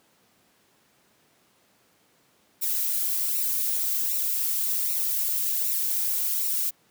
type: noise with flanger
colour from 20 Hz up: violet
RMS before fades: -26 dBFS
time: 2.61-6.71 s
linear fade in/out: 20 ms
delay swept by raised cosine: 0.61 to 3.51 ms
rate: 1.3 Hz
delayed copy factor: -0.6
effects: pink hiss -63 dBFS RMS until 6.9 s + high-pass 150 Hz 12 dB/octave